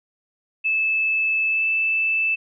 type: tone with pitch glide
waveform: sine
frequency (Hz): 2618 to 2636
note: E7 to E7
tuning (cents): -13 to -1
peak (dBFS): -18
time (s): 0.64-2.36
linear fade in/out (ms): 20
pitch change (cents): +12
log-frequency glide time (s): 1.48-1.65
effects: none